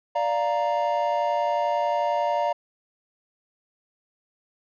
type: chord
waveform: triangle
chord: Bb major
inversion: first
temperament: equal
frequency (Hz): 587.3 / 698.5 / 932.3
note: D5 / F5 / Bb5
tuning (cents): 0 / 0 / 0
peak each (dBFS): -24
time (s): 0.15-2.53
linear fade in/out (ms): 10
effects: resampled to 16000 Hz